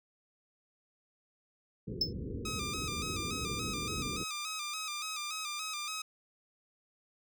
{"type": "low-pass noise", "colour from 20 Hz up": "pink", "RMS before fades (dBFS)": -38, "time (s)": [1.87, 4.24], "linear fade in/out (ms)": 10, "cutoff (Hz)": 490, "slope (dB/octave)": 96}
{"type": "tone with exponential decay", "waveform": "triangle", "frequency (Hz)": 5250, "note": "E8", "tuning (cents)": -8, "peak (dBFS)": -22, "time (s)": [2.01, 2.13], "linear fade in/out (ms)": 5, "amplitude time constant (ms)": 24}
{"type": "tone with vibrato", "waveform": "10% pulse", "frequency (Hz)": 1233, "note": "D#6", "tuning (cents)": -16, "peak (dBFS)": -28, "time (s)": [2.45, 6.02], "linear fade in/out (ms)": 5, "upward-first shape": "square", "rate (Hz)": 3.5, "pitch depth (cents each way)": 56}
{"effects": ["high-pass 60 Hz 12 dB/octave"]}